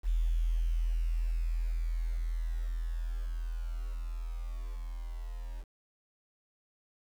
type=tone with level ramp; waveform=sine; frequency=41.35 Hz; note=E1; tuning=6 cents sharp; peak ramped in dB=-25 to -37 dBFS; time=0.03-5.65 s; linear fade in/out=50 ms; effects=9-bit